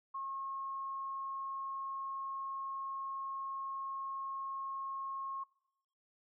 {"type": "tone", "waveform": "sine", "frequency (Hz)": 1083, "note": "C#6", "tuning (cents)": -41, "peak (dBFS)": -38, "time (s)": [0.14, 5.44], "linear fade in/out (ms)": 10, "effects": ["noise-tail reverb RT60 0.8 s tail -20 dB re dry"]}